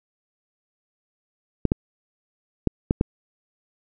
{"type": "clicks", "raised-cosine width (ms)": 3, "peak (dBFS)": -5, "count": 5, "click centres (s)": [1.653, 1.719, 2.673, 2.909, 3.011], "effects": []}